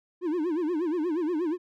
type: tone with vibrato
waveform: triangle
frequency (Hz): 329.8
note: E4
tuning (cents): +1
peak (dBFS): -23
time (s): 0.21-1.58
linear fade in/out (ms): 50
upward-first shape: sine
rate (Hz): 8.4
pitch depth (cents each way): 180
effects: none